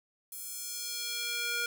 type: tone with high-pass filter sweep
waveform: square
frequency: 474.5 Hz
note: A#4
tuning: 31 cents sharp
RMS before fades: -36 dBFS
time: 0.32-1.66 s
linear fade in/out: 2 ms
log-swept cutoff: 11000 to 1500 Hz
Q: 1.1
effects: none